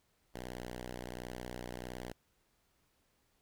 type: tone with vibrato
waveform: 5% pulse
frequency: 61.3 Hz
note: B1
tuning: 12 cents flat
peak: -31 dBFS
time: 0.34-2.13 s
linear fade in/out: 10 ms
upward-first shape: square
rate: 18 Hz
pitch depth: 100 cents each way
effects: pink hiss -75 dBFS RMS until 3.41 s